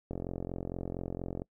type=click train; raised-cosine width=2 ms; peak=-23 dBFS; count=59; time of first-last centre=0.11-1.419 s; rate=44.3 Hz; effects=noise-tail reverb RT60 0.1 s tail -25 dB re dry